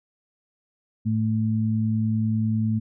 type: tone pair together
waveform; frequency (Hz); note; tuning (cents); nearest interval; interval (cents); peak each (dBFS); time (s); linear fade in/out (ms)
sine; 110 / 220; A2 / A3; 0 / 0; octave; 1200; -23; 1.05-2.8; 20
effects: none